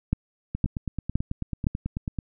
two click trains, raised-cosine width 5 ms, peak -9 / -16 dBFS, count 4 / 16, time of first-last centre 0.13-1.668 / 0.55-2.188 s, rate 1.95 / 9.16 Hz, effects none

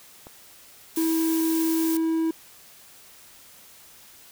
click, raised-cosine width 1 ms, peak -28 dBFS, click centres 0.269 s
blue noise, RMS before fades -32 dBFS, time 0.96-1.97 s, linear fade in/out 2 ms
triangle tone, 324.5 Hz, E4, 27 cents flat, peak -19 dBFS, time 0.97-2.31 s, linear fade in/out 5 ms
effects white hiss -50 dBFS RMS until 4.31 s

